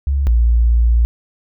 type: tone pair in turn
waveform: sine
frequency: 69.1 / 58.11 Hz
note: C#2 / A#1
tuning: -5 / -5 cents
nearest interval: minor third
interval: 300 cents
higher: first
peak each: -13 / -9 dBFS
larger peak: second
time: 0.07-0.27 / 0.27-1.05 s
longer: second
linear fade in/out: 0 ms
effects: none